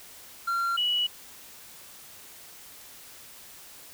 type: tone pair in turn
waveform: triangle / sine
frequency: 1376 / 2936 Hz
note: F6 / F#7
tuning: -26 / -14 cents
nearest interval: octave + minor second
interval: 1312 cents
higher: second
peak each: -23 dBFS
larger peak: neither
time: 0.47-0.77 / 0.77-1.07 s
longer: neither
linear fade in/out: 10 ms
effects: white hiss -48 dBFS RMS until 3.93 s